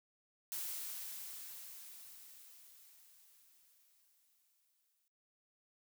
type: noise with exponential decay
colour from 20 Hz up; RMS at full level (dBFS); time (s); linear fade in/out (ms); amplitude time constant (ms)
blue; -41; 0.52-5.08; 0; 990
effects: noise-tail reverb RT60 0.4 s tail -22 dB re dry